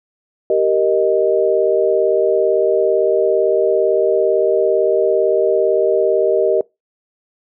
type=chord; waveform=sine; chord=Eb major; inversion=first; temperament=just; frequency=388.9 / 466.7 / 622.3 Hz; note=G4 / Bb4 / Eb5; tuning=-14 / +2 / 0 cents; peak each=-16 dBFS; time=0.5-6.61 s; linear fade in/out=2 ms; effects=noise-tail reverb RT60 0.2 s tail -23 dB re dry